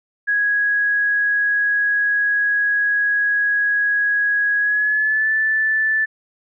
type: tone with pitch glide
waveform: sine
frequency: 1661.2 to 1754.9 Hz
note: G#6 to A6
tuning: 0 to -5 cents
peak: -15 dBFS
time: 0.27-6.06 s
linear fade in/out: 20 ms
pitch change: +95 cents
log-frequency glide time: 4.59-5.3 s
effects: none